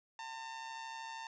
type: tone with amplitude modulation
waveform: sawtooth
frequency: 903 Hz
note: A5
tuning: 45 cents sharp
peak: -37 dBFS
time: 0.19-1.27 s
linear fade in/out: 2 ms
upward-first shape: sine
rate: 133 Hz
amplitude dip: 50%
effects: resampled to 16000 Hz